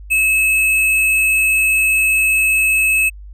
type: tone with sample-and-hold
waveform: sine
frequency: 2590 Hz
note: E7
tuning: 31 cents flat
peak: -11 dBFS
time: 0.1-3.1 s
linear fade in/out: 20 ms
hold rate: 11025 Hz
effects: added 50 Hz sine -32 dBFS peak until 3.33 s + resampled to 32000 Hz